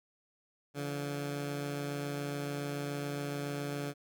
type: tone pair together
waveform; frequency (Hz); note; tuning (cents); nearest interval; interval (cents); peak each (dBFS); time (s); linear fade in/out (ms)
15% pulse; 143.3 / 170.41; D3 / F3; -42 / -42; minor third; 300; -29 / -40; 0.74-3.94; 50
effects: none